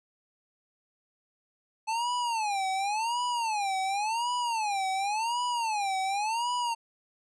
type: tone with vibrato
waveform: square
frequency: 864 Hz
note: A5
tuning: 32 cents flat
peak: -28 dBFS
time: 1.87-6.75 s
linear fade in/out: 20 ms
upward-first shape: sine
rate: 0.91 Hz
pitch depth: 220 cents each way
effects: resampled to 22050 Hz